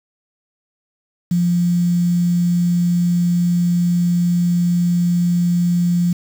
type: tone with quantisation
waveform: sine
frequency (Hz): 174.61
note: F3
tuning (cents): 0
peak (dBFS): -13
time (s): 1.31-6.13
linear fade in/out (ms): 5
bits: 6
effects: none